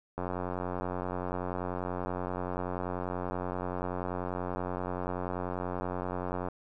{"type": "click train", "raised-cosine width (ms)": 1, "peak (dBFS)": -20, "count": 571, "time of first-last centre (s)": [0.18, 6.485], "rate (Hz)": 90.4, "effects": []}